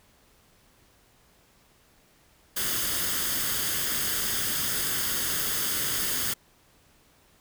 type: noise with comb filter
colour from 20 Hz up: white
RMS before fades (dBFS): -28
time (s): 2.56-6.34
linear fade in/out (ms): 10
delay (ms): 0.61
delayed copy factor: +0.55
effects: pink hiss -61 dBFS RMS until 7.4 s